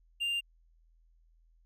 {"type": "tone", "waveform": "triangle", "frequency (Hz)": 2794, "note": "F7", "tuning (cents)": 0, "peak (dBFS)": -28, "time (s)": [0.2, 0.41], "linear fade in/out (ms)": 20, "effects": ["added 41 Hz sine -62 dBFS peak until 1.65 s"]}